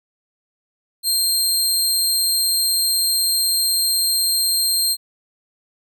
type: tone with amplitude modulation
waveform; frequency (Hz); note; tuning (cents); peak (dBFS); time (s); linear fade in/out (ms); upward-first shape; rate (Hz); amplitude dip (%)
20% pulse; 4188; C8; +1; -9; 1.03-4.97; 50; sine; 176; 30
effects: none